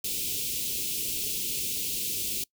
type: band-stop noise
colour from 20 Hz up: white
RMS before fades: -31 dBFS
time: 0.04-2.44 s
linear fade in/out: 5 ms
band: 470 to 2500 Hz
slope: 48 dB/octave
effects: noise-tail reverb RT60 0.1 s tail -24 dB re dry